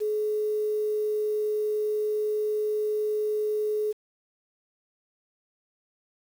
sine tone with quantisation, 425.1 Hz, G#4, 40 cents sharp, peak -24 dBFS, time 0-3.93 s, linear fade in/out 20 ms, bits 8, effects none

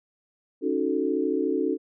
sine chord, D# half-diminished seventh, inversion third, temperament equal, 277.2 / 311.1 / 370 / 440 Hz, C#4 / D#4 / F#4 / A4, 0 / 0 / 0 / 0 cents, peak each -28 dBFS, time 0.61-1.78 s, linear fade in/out 50 ms, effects none

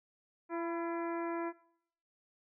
harmonic tone with a mistuned harmonic, 338 Hz, E4, 43 cents sharp, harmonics 1 / 2 / 3 / 4 / 5 / 6 / 7, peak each -36 / -42 / -42 / -47 / -50 / -53 / -54 dBFS, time 0.49-1.53 s, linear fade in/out 50 ms, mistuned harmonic 3, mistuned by -31 cents, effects noise-tail reverb RT60 0.7 s tail -21 dB re dry

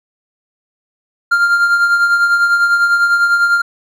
triangle tone with tremolo, 1396.9 Hz, F6, in tune, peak -5 dBFS, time 1.31-3.62 s, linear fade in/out 10 ms, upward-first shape triangle, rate 10 Hz, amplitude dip 55%, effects none

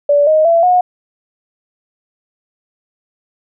sine tone with pitch steps, 578 / 623.1 / 671.7 / 724 Hz, D5 / D#5 / E5 / F#5, -28 / +2 / +32 / -38 cents, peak -7 dBFS, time 0.09-0.81 s, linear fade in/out 5 ms, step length 180 ms, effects none

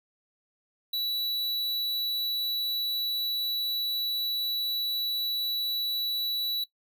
square tone, 3937 Hz, B7, 6 cents flat, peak -28 dBFS, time 0.93-6.64 s, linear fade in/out 5 ms, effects noise-tail reverb RT60 0.1 s tail -17 dB re dry

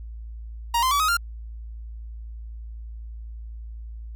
45% pulse tone with pitch steps, 940 / 1037 / 1144 / 1262 / 1392.2 Hz, A#5 / C6 / D6 / D#6 / F6, +14 / -16 / -46 / +24 / -6 cents, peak -19 dBFS, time 0.74-1.17 s, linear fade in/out 5 ms, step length 86 ms, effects added 56 Hz sine -34 dBFS peak until 4.15 s

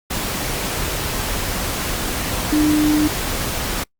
sine tone in noise, 302.1 Hz, D4, 49 cents sharp, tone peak -13 dBFS, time 2.52-3.08 s, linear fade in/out 10 ms, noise pink, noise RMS -23 dBFS, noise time 0.1-3.84 s, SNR +7 dB, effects noise-tail reverb RT60 0.1 s tail -26 dB re dry + Opus 48 kbps

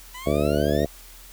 20% pulse exponential sweep, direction up, 976 to 1909 Hz, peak -31 dBFS, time 0.14-0.85 s, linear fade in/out 10 ms
harmonic tone, 73.42 Hz, D2, in tune, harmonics 1 / 2 / 3 / 4 / 5 / 6 / 7 / 8 / 9, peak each -28 / -28 / -28 / -28 / -28 / -28 / -28 / -28 / -28 dBFS, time 0.26-0.86 s, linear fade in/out 5 ms
effects added 42 Hz sine -46 dBFS peak until 1.32 s + white hiss -47 dBFS RMS until 1.32 s

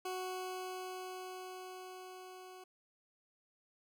20% pulse tone with level ramp, 370 Hz, F#4, in tune, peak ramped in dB -33 to -46 dBFS, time 0.05-2.64 s, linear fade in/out 5 ms, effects none

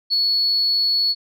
sine tone with ADSR envelope, 4396 Hz, C#8, 15 cents flat, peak -13 dBFS, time 0.1-1.15 s, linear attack 33 ms, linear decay 7 ms, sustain -2 dB, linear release 43 ms, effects tanh soft clip ceiling -11 dBFS

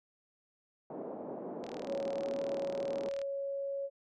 white band-pass noise, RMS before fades -42 dBFS, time 0.9-3.09 s, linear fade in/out 2 ms, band 200 to 650 Hz, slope 24 dB/octave
click train, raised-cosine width 0.2 ms, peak -30 dBFS, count 62, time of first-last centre 1.64-3.216 s, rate 38.7 Hz
sine tone, 554.4 Hz, C#5, in tune, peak -34 dBFS, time 1.85-3.9 s, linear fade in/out 50 ms
effects none

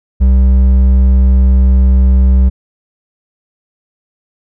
triangle tone with hard clipping, 64.3 Hz, C2, 30 cents flat, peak -6 dBFS, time 0.2-2.5 s, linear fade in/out 20 ms, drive 9 dB, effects none

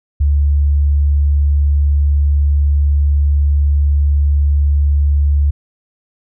sine tone, 72 Hz, D2, 34 cents flat, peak -9 dBFS, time 0.2-5.51 s, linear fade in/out 10 ms, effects none

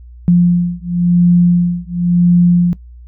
sine beating tone pair, 174.61 / 175.56 Hz, F3 / F3, 0 / +9 cents, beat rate 0.95 Hz, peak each -11 dBFS, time 0.28-2.73 s, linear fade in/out 0 ms, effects noise-tail reverb RT60 0.1 s tail -19 dB re dry + added 60 Hz sine -33 dBFS peak until 3.07 s

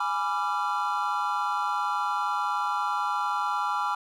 triangle chord, G# diminished seventh, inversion none, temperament equal with one note detuned, 830.6 / 987.8 / 1174.7 / 1371.3 Hz, G#5 / B5 / D6 / F6, 0 / 0 / 0 / -32 cents, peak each -29 dBFS, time 0-3.95 s, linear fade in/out 5 ms, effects none

